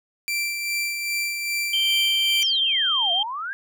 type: tone with tremolo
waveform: sawtooth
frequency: 2349 Hz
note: D7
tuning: in tune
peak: -19 dBFS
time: 0.28-2.43 s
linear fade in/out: 0 ms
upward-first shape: sine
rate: 2.5 Hz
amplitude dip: 40%
type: tone with pitch glide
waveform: sine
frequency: 3136 to 3165 Hz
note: G7 to G7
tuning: 0 to +16 cents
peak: -19 dBFS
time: 1.73-3.23 s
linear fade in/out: 5 ms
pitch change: +16 cents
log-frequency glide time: 2.38-2.46 s
type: exponential two-way sweep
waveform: sine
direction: down then up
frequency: 6090 to 672 to 1661 Hz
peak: -27 dBFS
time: 2.42-3.53 s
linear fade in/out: 0 ms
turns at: 3.12 s
effects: none